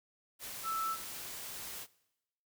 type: tone in noise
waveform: sine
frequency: 1318.5 Hz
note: E6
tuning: in tune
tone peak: -33 dBFS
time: 0.63-0.97 s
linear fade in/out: 50 ms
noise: white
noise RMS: -44 dBFS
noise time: 0.39-1.87 s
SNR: +8 dB
effects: noise-tail reverb RT60 0.9 s tail -21 dB re dry